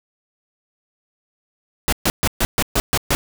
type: noise bursts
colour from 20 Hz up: pink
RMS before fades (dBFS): -17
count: 8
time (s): 1.88-3.15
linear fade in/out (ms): 0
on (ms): 45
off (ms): 130
effects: none